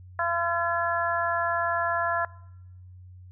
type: harmonic tone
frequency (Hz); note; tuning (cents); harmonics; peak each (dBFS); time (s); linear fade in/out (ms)
340.3; F4; -45; 2 / 3 / 4 / 5; -29 / -29 / -29 / -29; 0.19-2.25; 2
effects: noise-tail reverb RT60 0.9 s tail -23 dB re dry + added 91 Hz sine -44 dBFS peak until 3.31 s